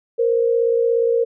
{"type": "tone pair together", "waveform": "sine", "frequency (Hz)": [465, 522], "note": ["A#4", "C5"], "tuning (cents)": [-4, -4], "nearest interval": "major second", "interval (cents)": 200, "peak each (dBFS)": [-15, -22], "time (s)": [0.18, 1.25], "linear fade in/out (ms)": 20, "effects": []}